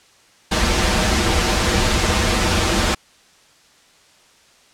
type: noise with comb filter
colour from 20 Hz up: pink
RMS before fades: -17 dBFS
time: 0.51-2.95 s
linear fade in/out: 10 ms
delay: 7.2 ms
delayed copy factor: -0.75
effects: white hiss -52 dBFS RMS until 4.73 s + low-pass 7000 Hz 12 dB/octave